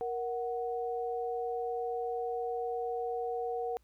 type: tone pair together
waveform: sine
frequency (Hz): 469.5 / 741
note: A#4 / F#5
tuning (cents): +12 / +2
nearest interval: minor sixth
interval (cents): 790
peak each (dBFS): -34 / -36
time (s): 0.01-3.77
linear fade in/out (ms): 0
effects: added 58 Hz sine -64 dBFS peak until 3.83 s + pink hiss -74 dBFS RMS until 3.83 s